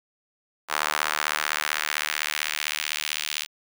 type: tone with high-pass filter sweep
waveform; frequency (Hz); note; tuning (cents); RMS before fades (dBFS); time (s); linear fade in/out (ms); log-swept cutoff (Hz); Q
sawtooth; 75.7; D#2; -47; -28; 0.68-3.47; 50; 1100 to 3000; 1.4
effects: none